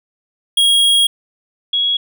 square / sine tone pair in turn, 3287 / 3329 Hz, G#7 / G#7, -19 / +3 cents, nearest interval unison, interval 22 cents, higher second, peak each -10 / -13 dBFS, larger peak first, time 0.57-1.07 / 1.73-1.97 s, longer first, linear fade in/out 5 ms, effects none

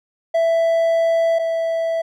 triangle tone pair in turn, 662 / 658.8 Hz, E5 / E5, +7 / -1 cents, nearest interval unison, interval 8 cents, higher first, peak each -12 / -16 dBFS, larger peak first, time 0.34-1.39 / 1.39-2.02 s, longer first, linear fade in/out 10 ms, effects none

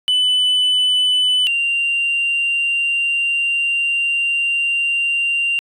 sine tone pair in turn, 2998 / 2776 Hz, F#7 / F7, +22 / -11 cents, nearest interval minor second, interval 133 cents, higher first, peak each -10 / -14 dBFS, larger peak first, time 0.08-1.47 / 1.47-5.59 s, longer second, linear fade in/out 0 ms, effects tanh soft clip ceiling -12 dBFS

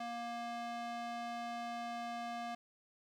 square tone with high-pass filter, 235.7 Hz, A#3, 19 cents sharp, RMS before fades -42 dBFS, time 0-2.55 s, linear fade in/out 5 ms, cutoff 490 Hz, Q 6.9, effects low-pass 5000 Hz 12 dB/octave + 12-bit

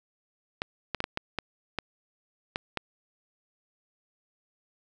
clicks, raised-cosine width 0.3 ms, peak -13 dBFS, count 9, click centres 0.619 / 0.947 / 1.004 / 1.041 / 1.174 / 1.387 / 1.787 / 2.559 / 2.773 s, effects none

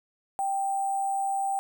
sine tone with sample-and-hold, 784 Hz, G5, in tune, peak -25 dBFS, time 0.39-1.59 s, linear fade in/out 0 ms, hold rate 8820 Hz, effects none

